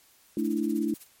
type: chord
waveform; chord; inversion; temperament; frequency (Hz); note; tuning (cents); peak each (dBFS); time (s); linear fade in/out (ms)
sine; A suspended fourth; none; equal; 220 / 293.7 / 329.6; A3 / D4 / E4; 0 / 0 / 0; -29; 0.37-0.94; 2
type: noise with tremolo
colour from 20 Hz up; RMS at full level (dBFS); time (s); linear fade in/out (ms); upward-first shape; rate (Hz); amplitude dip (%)
blue; -45; 0.38-1.07; 5; sine; 16; 95
effects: white hiss -60 dBFS RMS until 1.2 s + MP3 64 kbps